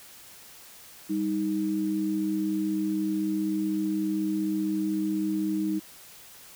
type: tone pair together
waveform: sine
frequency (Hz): 197.37 / 313.3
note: G3 / D#4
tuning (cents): +12 / +12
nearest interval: minor sixth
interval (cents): 800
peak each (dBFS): -30 / -26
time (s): 1.09-5.8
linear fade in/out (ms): 20
effects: white hiss -49 dBFS RMS until 6.55 s